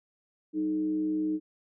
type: tone with frequency modulation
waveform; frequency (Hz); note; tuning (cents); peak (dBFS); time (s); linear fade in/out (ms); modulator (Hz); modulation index
sine; 310; D#4; -6; -26; 0.53-1.4; 50; 120; 0.34
effects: none